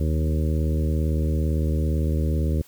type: harmonic tone with a mistuned harmonic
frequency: 77.78 Hz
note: D#2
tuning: in tune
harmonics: 1 / 2 / 3 / 4 / 5 / 6 / 7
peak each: -21 / -27 / -31 / -33 / -35 / -37 / -38 dBFS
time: 0-2.62 s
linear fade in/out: 5 ms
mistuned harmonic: 1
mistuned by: -43 cents
effects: white hiss -53 dBFS RMS until 2.67 s